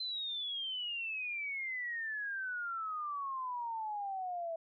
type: exponential sweep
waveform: sine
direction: down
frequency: 4100 to 651 Hz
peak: -36 dBFS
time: 0-4.56 s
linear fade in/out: 5 ms
effects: none